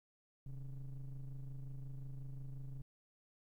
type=ring-modulated tone; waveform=triangle; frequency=72.8 Hz; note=D2; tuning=15 cents flat; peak=-38 dBFS; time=0.46-2.82 s; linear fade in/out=5 ms; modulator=60 Hz; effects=13-bit